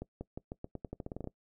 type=accelerating click train; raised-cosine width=2 ms; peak=-26 dBFS; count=15; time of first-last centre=0.02-1.274 s; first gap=190 ms; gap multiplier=0.87; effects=noise-tail reverb RT60 0.1 s tail -21 dB re dry